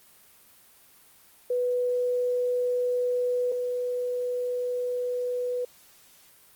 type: tone pair in turn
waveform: sine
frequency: 493.9 / 493.9 Hz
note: B4 / B4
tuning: 0 / 0 cents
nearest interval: unison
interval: 0 cents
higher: neither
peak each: -23 / -26 dBFS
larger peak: first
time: 1.5-3.52 / 3.52-5.65 s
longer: second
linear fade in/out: 5 ms
effects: white hiss -56 dBFS RMS until 6.55 s + Opus 32 kbps